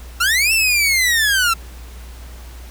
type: linear two-way sweep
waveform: sawtooth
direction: up then down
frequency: 1318.5 to 2703 to 1318.5 Hz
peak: -10 dBFS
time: 0.2-1.54 s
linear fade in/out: 10 ms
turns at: 0.53 s
effects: added 60 Hz sine -33 dBFS peak until 2.7 s + pink hiss -43 dBFS RMS until 2.7 s